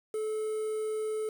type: tone with quantisation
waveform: triangle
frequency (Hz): 432.7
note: A4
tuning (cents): -29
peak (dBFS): -28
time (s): 0.14-1.29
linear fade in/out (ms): 2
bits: 8
effects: none